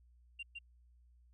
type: tone with echo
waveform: sine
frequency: 2773 Hz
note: F7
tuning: 13 cents flat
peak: -39 dBFS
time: 0.39-0.43 s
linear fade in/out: 10 ms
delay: 160 ms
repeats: 1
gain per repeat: -3 dB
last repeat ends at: 0.59 s
effects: tanh soft clip ceiling -39 dBFS + added 60 Hz sine -62 dBFS peak until 1.33 s